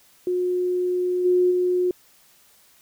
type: tone with level steps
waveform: sine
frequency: 360.9 Hz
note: F#4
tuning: 43 cents flat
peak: -20 / -15 / -18 dBFS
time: 0.27-1.91 s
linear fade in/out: 2 ms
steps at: 1.24 / 1.5 s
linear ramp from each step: 20 ms
effects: white hiss -56 dBFS RMS until 2.81 s